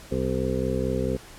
harmonic tone, 64.5 Hz, C2, 24 cents flat, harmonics 1 / 2 / 3 / 4 / 6 / 7 / 8, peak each -31 / -31 / -31 / -31 / -31 / -31 / -31 dBFS, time 0.11-1.17 s, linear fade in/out 10 ms, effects pink hiss -46 dBFS RMS until 1.38 s + low-pass 12000 Hz 12 dB/octave

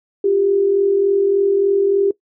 sine tone pair together, 354.1 / 397.5 Hz, F4 / G4, +24 / +24 cents, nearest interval major second, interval 200 cents, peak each -21 / -13 dBFS, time 0.24-2.11 s, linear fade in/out 5 ms, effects noise-tail reverb RT60 0.1 s tail -19 dB re dry

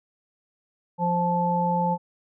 harmonic tone, 174.61 Hz, F3, in tune, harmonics 1 / 3 / 5, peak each -25 / -29 / -23 dBFS, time 0.98-1.98 s, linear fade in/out 50 ms, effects none

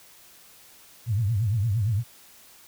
sine tone with vibrato, 107.3 Hz, A2, 43 cents flat, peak -21 dBFS, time 1.06-2.04 s, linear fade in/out 50 ms, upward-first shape triangle, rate 8.7 Hz, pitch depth 250 cents each way, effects white hiss -52 dBFS RMS until 2.67 s

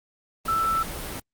sine tone in noise, 1326 Hz, E6, 10 cents sharp, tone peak -21 dBFS, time 0.48-0.83 s, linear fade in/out 5 ms, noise pink, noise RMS -34 dBFS, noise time 0.45-1.2 s, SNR +10 dB, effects Opus 32 kbps

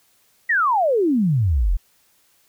sine exponential sweep, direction down, 1975.5 to 36.91 Hz, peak -15 dBFS, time 0.49-1.77 s, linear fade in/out 10 ms, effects white hiss -60 dBFS RMS until 2.48 s

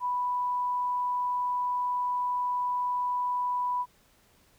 sine tone, 987.8 Hz, B5, in tune, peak -26 dBFS, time 0-3.86 s, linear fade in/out 50 ms, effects pink hiss -63 dBFS RMS until 4.58 s

